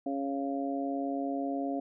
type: harmonic tone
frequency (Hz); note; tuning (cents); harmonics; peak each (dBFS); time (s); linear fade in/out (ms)
138.59; C#3; 0; 2 / 3 / 4 / 5; -32 / -42 / -39 / -36; 0.06-1.8; 5
effects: none